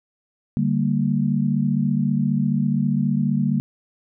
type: chord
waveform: sine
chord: G minor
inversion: second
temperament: equal with one note detuned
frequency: 146.83 / 196 / 230.9 Hz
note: D3 / G3 / Bb3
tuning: 0 / 0 / -16 cents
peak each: -22 dBFS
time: 0.57-3.6 s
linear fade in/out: 0 ms
effects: none